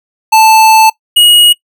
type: tone pair in turn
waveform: square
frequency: 880 / 2894 Hz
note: A5 / F#7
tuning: 0 / -39 cents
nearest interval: octave + major sixth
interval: 2061 cents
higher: second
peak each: -3 dBFS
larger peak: neither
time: 0.32-0.9 / 1.16-1.53 s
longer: first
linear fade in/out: 10 ms
effects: noise-tail reverb RT60 0.1 s tail -20 dB re dry